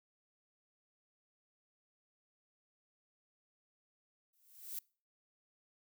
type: noise with exponential growth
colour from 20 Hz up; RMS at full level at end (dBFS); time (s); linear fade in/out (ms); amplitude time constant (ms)
violet; -39; 4.33-4.79; 5; 100
effects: noise-tail reverb RT60 0.4 s tail -25 dB re dry